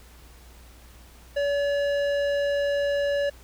sine tone with tanh clipping, 570 Hz, C#5, 48 cents sharp, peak -24 dBFS, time 1.36-3.3 s, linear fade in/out 10 ms, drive 14 dB, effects added 60 Hz sine -48 dBFS peak until 3.43 s + pink hiss -53 dBFS RMS until 3.43 s

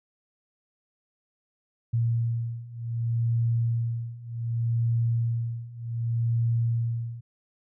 sine beating tone pair, 116 / 116.66 Hz, A#2 / A#2, -8 / +2 cents, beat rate 0.66 Hz, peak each -28 / -26 dBFS, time 1.93-7.21 s, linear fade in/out 10 ms, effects none

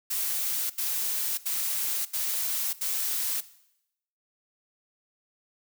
blue noise bursts, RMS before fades -29 dBFS, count 5, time 0.1-3.408 s, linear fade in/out 10 ms, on 600 ms, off 77 ms, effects noise-tail reverb RT60 0.8 s tail -17 dB re dry

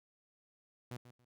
sawtooth tone with echo, 122.5 Hz, B2, 14 cents flat, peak -38 dBFS, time 0.91-0.97 s, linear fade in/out 5 ms, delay 140 ms, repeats 2, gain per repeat -13 dB, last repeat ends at 1.25 s, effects none

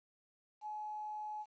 sine tone with quantisation, 849 Hz, G#5, 38 cents sharp, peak -40 dBFS, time 0.61-1.46 s, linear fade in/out 50 ms, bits 11, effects resampled to 16000 Hz

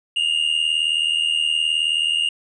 triangle tone pair together, 2794 / 2873 Hz, F7 / F7, 0 / +48 cents, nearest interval unison, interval 48 cents, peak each -19 dBFS, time 0.16-2.29 s, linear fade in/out 5 ms, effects resampled to 24000 Hz

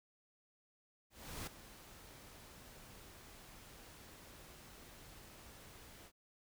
pink noise with ADSR envelope, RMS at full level -44 dBFS, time 1.1-6.12 s, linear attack 370 ms, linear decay 7 ms, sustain -13 dB, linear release 63 ms, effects none

